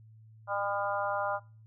harmonic tone with a mistuned harmonic, 201.1 Hz, G3, 44 cents sharp, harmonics 3 / 4 / 5 / 6 / 7, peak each -34 / -35 / -36 / -37 / -37 dBFS, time 0.47-1.4 s, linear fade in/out 50 ms, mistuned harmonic 6, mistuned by +16 cents, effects noise-tail reverb RT60 0.4 s tail -24 dB re dry + added 110 Hz sine -52 dBFS peak until 1.66 s

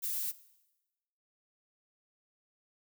violet noise, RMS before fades -35 dBFS, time 0.02-0.32 s, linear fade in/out 20 ms, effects noise-tail reverb RT60 1.0 s tail -18 dB re dry

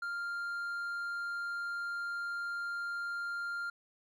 sine tone with hard clipping, 1396.9 Hz, F6, in tune, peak -36 dBFS, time 0.02-3.7 s, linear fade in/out 5 ms, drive 3 dB, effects none

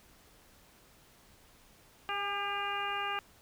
harmonic tone with a mistuned harmonic, 401.4 Hz, G4, 41 cents sharp, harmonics 1 / 2 / 3 / 4 / 5 / 6 / 7, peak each -45 / -38 / -37 / -40 / -46 / -42 / -40 dBFS, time 2.09-3.19 s, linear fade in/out 0 ms, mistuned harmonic 2, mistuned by +23 cents, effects pink hiss -61 dBFS RMS until 3.41 s

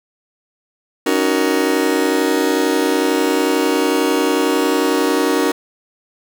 40% pulse chord, D# minor seventh, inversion third, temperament just, 280 / 311.1 / 373.4 / 466.7 Hz, C#4 / D#4 / F#4 / A#4, +18 / 0 / +16 / +2 cents, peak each -19 dBFS, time 1.06-5.52 s, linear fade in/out 5 ms, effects none

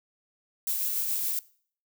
violet noise with tremolo, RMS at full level -28 dBFS, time 0.67-1.39 s, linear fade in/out 2 ms, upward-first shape sine, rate 7.1 Hz, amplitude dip 25%, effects noise-tail reverb RT60 0.5 s tail -21 dB re dry

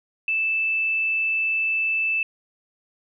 sine tone, 2637 Hz, E7, in tune, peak -20 dBFS, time 0.28-2.23 s, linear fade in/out 2 ms, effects none

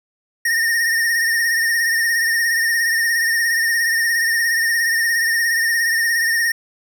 square tone with vibrato, 1839 Hz, A#6, 24 cents flat, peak -16 dBFS, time 0.45-6.52 s, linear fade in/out 5 ms, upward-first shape triangle, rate 17 Hz, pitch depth 57 cents each way, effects none

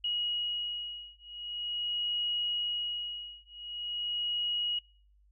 sine beating tone pair, 2898 / 2898.44 Hz, F#7 / F#7, -37 / -36 cents, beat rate 0.44 Hz, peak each -35 / -35 dBFS, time 0.04-4.79 s, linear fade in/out 5 ms, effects noise-tail reverb RT60 0.5 s tail -25 dB re dry + added 50 Hz sine -61 dBFS peak until 5.31 s

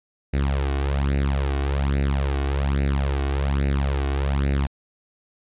sawtooth tone with flanger, 69.3 Hz, C#2, in tune, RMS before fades -22 dBFS, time 0.33-4.67 s, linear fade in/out 10 ms, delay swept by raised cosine 0.45 to 2.75 ms, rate 1.2 Hz, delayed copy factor +0.75, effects resampled to 8000 Hz

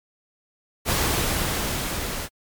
pink noise with level ramp, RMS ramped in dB -21 to -30 dBFS, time 0.85-2.29 s, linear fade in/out 50 ms, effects MP3 96 kbps

